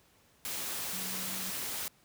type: tone in noise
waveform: sine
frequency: 188.2 Hz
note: F#3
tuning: 30 cents sharp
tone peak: -45 dBFS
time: 0.93-1.5 s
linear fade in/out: 0 ms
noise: white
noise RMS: -37 dBFS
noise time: 0.45-1.88 s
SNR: -11 dB
effects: pink hiss -65 dBFS RMS until 2.04 s + high-pass 60 Hz 12 dB/octave